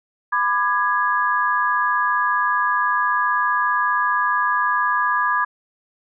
sine chord, G# diminished, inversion first, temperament just, 996.7 / 1196.1 / 1661.2 Hz, B5 / D6 / G#6, +16 / +31 / 0 cents, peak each -21 dBFS, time 0.32-5.45 s, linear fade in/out 10 ms, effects none

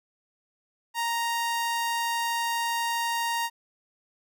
sawtooth tone, 932.3 Hz, A#5, in tune, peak -22 dBFS, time 0.94-3.5 s, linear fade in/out 50 ms, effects none

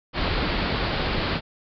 pink low-pass noise, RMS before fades -25 dBFS, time 0.13-1.41 s, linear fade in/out 50 ms, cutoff 4800 Hz, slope 96 dB/octave, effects none

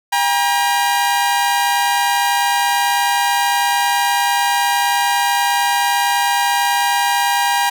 sawtooth tone pair together, 803.9 / 953 Hz, G5 / A#5, +43 / +38 cents, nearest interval minor third, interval 295 cents, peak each -13 dBFS, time 0.12-7.7 s, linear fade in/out 10 ms, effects none

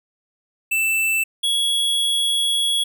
square tone pair in turn, 2654 / 3344 Hz, E7 / G#7, +11 / +11 cents, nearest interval major third, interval 400 cents, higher second, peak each -18 dBFS, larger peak neither, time 0.71-1.24 / 1.43-2.84 s, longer second, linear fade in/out 10 ms, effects none

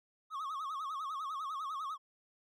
triangle tone with vibrato, 1180 Hz, D6, 8 cents sharp, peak -35 dBFS, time 0.3-1.98 s, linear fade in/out 50 ms, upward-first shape sine, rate 10 Hz, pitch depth 160 cents each way, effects none

